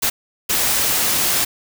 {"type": "noise bursts at uneven times", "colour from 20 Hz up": "white", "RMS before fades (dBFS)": -18, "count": 2, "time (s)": [[0.02, 0.1], [0.49, 1.45]], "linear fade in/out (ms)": 10, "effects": []}